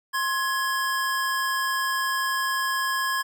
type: tone pair together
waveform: square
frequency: 1060 / 1675.9 Hz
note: C6 / G#6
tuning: +22 / +15 cents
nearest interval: minor sixth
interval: 793 cents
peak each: -27 dBFS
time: 0.13-3.23 s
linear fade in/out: 20 ms
effects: none